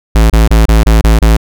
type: tone bursts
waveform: square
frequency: 55 Hz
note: A1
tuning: in tune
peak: -4 dBFS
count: 7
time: 0.15-1.368 s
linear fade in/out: 5 ms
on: 150 ms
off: 28 ms
effects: none